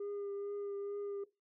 sine tone with vibrato, 404 Hz, G#4, 48 cents flat, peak -36 dBFS, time 0-1.24 s, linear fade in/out 5 ms, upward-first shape triangle, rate 2.3 Hz, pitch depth 20 cents each way, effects noise-tail reverb RT60 0.2 s tail -17 dB re dry + tanh soft clip ceiling -37 dBFS

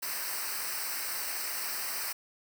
white noise with comb filter, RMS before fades -35 dBFS, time 0.02-2.13 s, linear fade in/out 10 ms, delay 0.29 ms, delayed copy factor -0.85, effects none

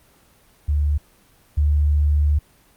sine tone pair in turn, 73.42 / 73.81 Hz, D2 / D2, 0 / +9 cents, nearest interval unison, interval 9 cents, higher second, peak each -16 / -14 dBFS, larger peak second, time 0.68-0.98 / 1.57-2.39 s, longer second, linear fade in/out 10 ms, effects pink hiss -55 dBFS RMS until 2.76 s + Opus 24 kbps

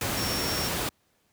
sine tone in noise, 5490 Hz, F8, 31 cents flat, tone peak -32 dBFS, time 0.17-0.68 s, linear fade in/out 2 ms, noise pink, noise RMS -29 dBFS, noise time 0.01-0.89 s, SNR -6 dB, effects pink hiss -69 dBFS RMS until 1.32 s + high-pass 60 Hz 12 dB/octave

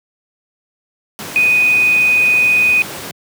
sine tone in noise, 2489 Hz, D#7, in tune, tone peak -9 dBFS, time 1.36-2.82 s, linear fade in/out 0 ms, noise pink, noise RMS -27 dBFS, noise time 1.19-3.11 s, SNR +15 dB, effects high-pass 150 Hz 12 dB/octave

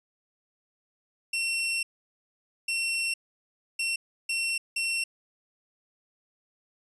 sawtooth tone bursts at uneven times, 2717 Hz, F7, 48 cents flat, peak -23 dBFS, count 5, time 1.33-1.83 / 2.68-3.14 / 3.79-3.96 / 4.29-4.58 / 4.76-5.04 s, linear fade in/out 5 ms, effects resampled to 24000 Hz

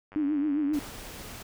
click train, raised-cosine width 0.5 ms, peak -33 dBFS, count 79, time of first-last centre 0.12-0.904 s, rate 99.5 Hz
sine tone with vibrato, 293.7 Hz, D4, in tune, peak -24 dBFS, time 0.16-0.79 s, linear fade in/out 0 ms, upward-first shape triangle, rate 7.5 Hz, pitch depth 110 cents each way
pink noise, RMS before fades -42 dBFS, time 0.73-1.43 s, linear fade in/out 10 ms
effects none

